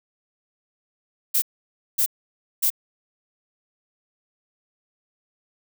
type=noise bursts; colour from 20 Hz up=violet; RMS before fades=-20 dBFS; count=3; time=1.34-2.703 s; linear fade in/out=10 ms; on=81 ms; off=560 ms; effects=none